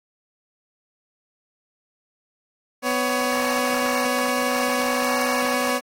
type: tone pair together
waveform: 15% pulse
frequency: 250 / 559.5 Hz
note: B3 / C#5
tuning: +21 / +16 cents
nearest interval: octave + major second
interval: 1395 cents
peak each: -17 dBFS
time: 2.82-5.81 s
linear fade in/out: 50 ms
effects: AAC 48 kbps